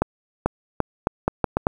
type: accelerating click train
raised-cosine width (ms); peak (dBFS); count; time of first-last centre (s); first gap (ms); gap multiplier
1; -4; 8; 0.02-1.669; 440; 0.78
effects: 7-bit